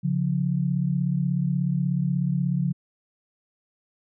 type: tone pair together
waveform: sine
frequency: 140.48 / 177 Hz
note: C#3 / F3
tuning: +23 / +23 cents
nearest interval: major third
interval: 400 cents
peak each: -24 dBFS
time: 0.03-2.73 s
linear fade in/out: 20 ms
effects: none